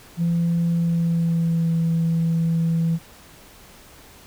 sine tone with pitch glide, 169.5 to 165.25 Hz, E3 to E3, +49 to +5 cents, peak -16 dBFS, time 0.17-2.99 s, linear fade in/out 50 ms, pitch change -44 cents, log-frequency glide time 0.68-1.75 s, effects tanh soft clip ceiling -15 dBFS + pink hiss -47 dBFS RMS until 4.26 s

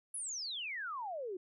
sine exponential sweep, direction down, 11000 to 350 Hz, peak -38 dBFS, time 0.14-1.37 s, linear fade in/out 5 ms, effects none

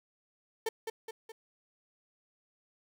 35% pulse tone with echo, 447.4 Hz, A4, 29 cents sharp, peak -28 dBFS, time 0.66-0.69 s, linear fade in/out 5 ms, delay 210 ms, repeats 3, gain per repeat -5 dB, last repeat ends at 1.32 s, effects none

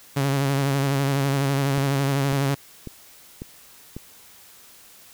sawtooth tone with vibrato, 138.3 Hz, C#3, 4 cents flat, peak -16 dBFS, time 0.16-2.55 s, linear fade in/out 10 ms, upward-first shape sine, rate 12 Hz, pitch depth 42 cents each way
click train, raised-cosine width 3 ms, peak -20 dBFS, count 5, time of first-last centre 1.78-3.966 s, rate 1.83 Hz
effects white hiss -49 dBFS RMS until 5.13 s

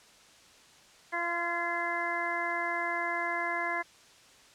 harmonic tone with a mistuned harmonic, 343.8 Hz, F4, 27 cents flat, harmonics 1 / 2 / 3 / 4 / 5 / 6, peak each -41 / -36 / -35 / -42 / -35 / -35 dBFS, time 1.12-3.83 s, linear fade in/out 20 ms, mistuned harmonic 5, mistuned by -15 cents, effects white hiss -57 dBFS RMS until 4.54 s + low-pass 7000 Hz 12 dB/octave

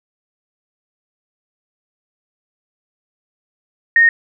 sine tone, 1850 Hz, A#6, 14 cents flat, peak -7 dBFS, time 3.96-4.09 s, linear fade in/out 2 ms, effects none

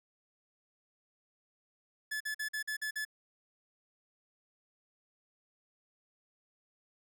45% pulse tone bursts, 1724 Hz, A6, 36 cents flat, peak -34 dBFS, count 7, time 2.11-3.051 s, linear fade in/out 10 ms, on 95 ms, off 46 ms, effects none

